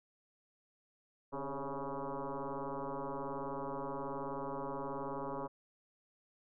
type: tone with frequency modulation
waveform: sine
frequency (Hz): 285.4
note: D4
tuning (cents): -49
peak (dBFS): -37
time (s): 1.32-5.48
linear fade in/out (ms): 20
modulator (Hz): 138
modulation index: 6.3
effects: none